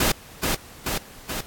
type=noise with echo; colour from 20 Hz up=pink; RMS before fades=-20 dBFS; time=0-0.12 s; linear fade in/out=5 ms; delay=430 ms; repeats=3; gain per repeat=-3 dB; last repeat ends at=1.41 s; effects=pink hiss -45 dBFS RMS until 1.46 s + AAC 64 kbps